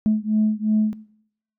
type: beating tone pair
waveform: sine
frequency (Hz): 213.7 / 216.5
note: G#3 / A3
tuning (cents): +50 / -28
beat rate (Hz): 2.8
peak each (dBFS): -19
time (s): 0.06-0.93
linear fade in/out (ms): 0
effects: noise-tail reverb RT60 0.7 s tail -20 dB re dry + tanh soft clip ceiling -11 dBFS